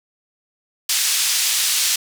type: band-pass noise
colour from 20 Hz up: pink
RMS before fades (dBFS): -19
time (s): 0.89-1.96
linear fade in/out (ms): 5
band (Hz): 3600 to 11000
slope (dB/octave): 12
effects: none